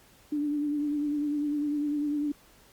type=tone with vibrato; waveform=sine; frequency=293.7 Hz; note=D4; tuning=in tune; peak=-26 dBFS; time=0.32-2.32 s; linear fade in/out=5 ms; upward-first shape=triangle; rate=10 Hz; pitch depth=43 cents each way; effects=pink hiss -58 dBFS RMS until 2.72 s + Opus 48 kbps